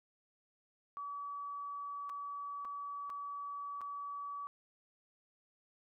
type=tone with dropouts; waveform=sine; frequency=1143 Hz; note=D6; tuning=47 cents flat; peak=-40 dBFS; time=0.97-4.47 s; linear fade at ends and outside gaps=0 ms; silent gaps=2.094-2.098 / 2.648-2.652 / 3.096-3.101 / 3.809-3.815 s; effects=none